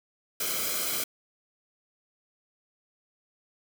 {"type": "noise with comb filter", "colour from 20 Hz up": "white", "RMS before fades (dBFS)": -30, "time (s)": [0.4, 1.04], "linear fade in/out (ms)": 5, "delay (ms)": 1.1, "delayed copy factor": -0.75, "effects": []}